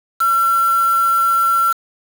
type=tone with quantisation; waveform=sine; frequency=1354 Hz; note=E6; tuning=46 cents sharp; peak=-12 dBFS; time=0.2-1.73 s; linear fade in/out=10 ms; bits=4; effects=none